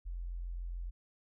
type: tone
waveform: sine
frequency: 43.46 Hz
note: F1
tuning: 8 cents flat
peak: -37 dBFS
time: 0.05-0.91 s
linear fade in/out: 20 ms
effects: none